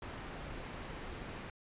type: low-pass noise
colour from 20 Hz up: pink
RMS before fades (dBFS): -45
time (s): 0.02-1.5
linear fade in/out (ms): 2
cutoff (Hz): 2700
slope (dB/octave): 12
effects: resampled to 8000 Hz